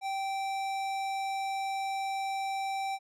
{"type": "tone with tanh clipping", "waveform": "sine", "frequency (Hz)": 779, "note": "G5", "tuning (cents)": -11, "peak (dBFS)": -33, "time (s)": [0.01, 2.99], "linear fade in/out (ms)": 50, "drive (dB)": 18, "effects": []}